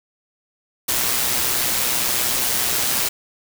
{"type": "noise with amplitude modulation", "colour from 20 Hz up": "white", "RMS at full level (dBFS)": -19, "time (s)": [0.88, 3.09], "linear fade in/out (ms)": 10, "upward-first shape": "sine", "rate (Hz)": 124, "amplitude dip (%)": 35, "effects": []}